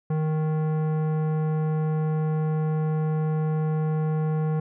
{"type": "tone with tanh clipping", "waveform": "sine", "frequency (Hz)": 155.7, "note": "D#3", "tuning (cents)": 2, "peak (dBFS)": -24, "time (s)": [0.1, 4.6], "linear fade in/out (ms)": 5, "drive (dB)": 15, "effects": []}